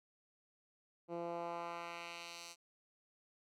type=tone with band-pass filter sweep; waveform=10% pulse; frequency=170.6 Hz; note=F3; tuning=40 cents flat; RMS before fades=-45 dBFS; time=1.08-2.56 s; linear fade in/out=50 ms; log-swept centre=380 to 6300 Hz; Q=1.1; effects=none